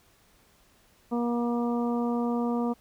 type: harmonic tone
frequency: 238.2 Hz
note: A#3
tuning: 38 cents sharp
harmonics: 1 / 2 / 3 / 4 / 5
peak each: -26 / -32 / -36 / -38 / -40 dBFS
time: 1.11-2.74 s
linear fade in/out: 20 ms
effects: pink hiss -62 dBFS RMS until 2.8 s